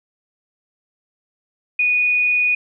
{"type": "tone", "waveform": "sine", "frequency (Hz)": 2469, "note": "D#7", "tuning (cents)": -14, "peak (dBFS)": -14, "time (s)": [1.79, 2.55], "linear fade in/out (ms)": 5, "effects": []}